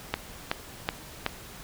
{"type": "click train", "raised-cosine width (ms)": 0.3, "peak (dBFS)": -9, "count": 4, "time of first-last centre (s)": [0.14, 1.264], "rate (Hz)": 2.67, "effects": ["pink hiss -45 dBFS RMS until 1.63 s"]}